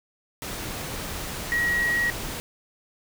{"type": "tone in noise", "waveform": "sine", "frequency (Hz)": 1905, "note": "A#6", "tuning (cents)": 37, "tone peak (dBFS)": -21, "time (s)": [1.52, 2.1], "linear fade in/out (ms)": 0, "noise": "pink", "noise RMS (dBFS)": -33, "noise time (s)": [0.42, 2.4], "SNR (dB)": 9, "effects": []}